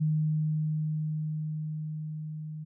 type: tone with level ramp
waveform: sine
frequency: 154.5 Hz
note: D#3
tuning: 12 cents flat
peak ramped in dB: -23 to -36 dBFS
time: 0-2.65 s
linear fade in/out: 20 ms
effects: none